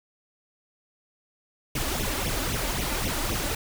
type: noise with flanger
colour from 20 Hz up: pink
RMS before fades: -28 dBFS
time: 1.75-3.55 s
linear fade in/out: 5 ms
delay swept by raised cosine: 0.32 to 3.52 ms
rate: 3.8 Hz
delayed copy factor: +0.8
effects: none